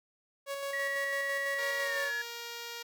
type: tone with tremolo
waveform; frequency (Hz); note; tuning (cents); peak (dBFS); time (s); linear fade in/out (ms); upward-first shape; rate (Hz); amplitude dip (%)
sawtooth; 557; C#5; +8; -30; 0.46-2.12; 50; square; 6; 30
type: tone with pitch glide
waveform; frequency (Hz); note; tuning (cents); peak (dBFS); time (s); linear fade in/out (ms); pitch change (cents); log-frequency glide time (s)
sine; 1925 to 1695.3; B6 to G#6; -45 to +35; -32; 0.73-2.22; 5; -220; 1.81-2.1
type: tone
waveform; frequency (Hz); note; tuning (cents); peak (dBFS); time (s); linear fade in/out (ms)
5% pulse; 470.1; A#4; +15; -28; 1.58-2.83; 10
effects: none